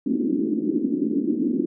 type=band-pass noise; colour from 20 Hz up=pink; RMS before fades=-23 dBFS; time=0.06-1.66 s; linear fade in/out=5 ms; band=220 to 350 Hz; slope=48 dB/octave; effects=none